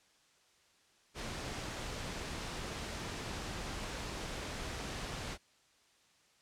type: noise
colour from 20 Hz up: pink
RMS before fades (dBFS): -41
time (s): 1.14-5.38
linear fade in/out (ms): 50
effects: white hiss -68 dBFS RMS until 6.41 s + low-pass 7000 Hz 12 dB/octave